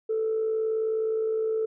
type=tone with amplitude modulation; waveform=sine; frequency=441.2 Hz; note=A4; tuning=5 cents sharp; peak=-21 dBFS; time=0.09-1.66 s; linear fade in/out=10 ms; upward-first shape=sine; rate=59.3 Hz; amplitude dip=40%; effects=tanh soft clip ceiling -19 dBFS